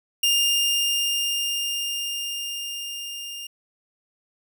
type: tone with level ramp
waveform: sawtooth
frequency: 2808 Hz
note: F7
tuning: 9 cents sharp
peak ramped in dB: -14 to -30 dBFS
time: 0.23-3.47 s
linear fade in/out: 5 ms
effects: none